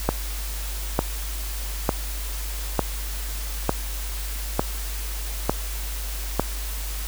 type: click train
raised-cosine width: 1 ms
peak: -4 dBFS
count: 8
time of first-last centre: 0.09-6.396 s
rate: 1.11 Hz
effects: added 50 Hz sine -28 dBFS peak until 7.07 s + white hiss -35 dBFS RMS until 7.07 s